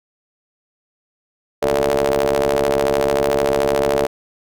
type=ring-modulated tone; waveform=sawtooth; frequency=69.3 Hz; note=C#2; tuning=in tune; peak=-8 dBFS; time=1.62-4.07 s; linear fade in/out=10 ms; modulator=513 Hz; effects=none